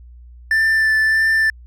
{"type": "tone with vibrato", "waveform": "triangle", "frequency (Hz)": 1769, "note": "A6", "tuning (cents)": 9, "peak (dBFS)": -11, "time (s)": [0.51, 1.5], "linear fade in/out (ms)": 2, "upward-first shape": "sine", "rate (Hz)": 1.6, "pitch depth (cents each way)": 13, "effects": ["added 60 Hz sine -38 dBFS peak until 1.66 s"]}